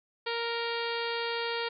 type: harmonic tone with a mistuned harmonic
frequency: 466.2 Hz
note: A#4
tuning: in tune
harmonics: 1 / 2 / 3 / 4 / 5 / 6 / 7 / 8 / 9 / 10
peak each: -34 / -37 / -39 / -40 / -41 / -42 / -42 / -43 / -44 / -44 dBFS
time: 0.26-1.69 s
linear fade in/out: 10 ms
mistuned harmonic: 10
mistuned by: -16 cents
effects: none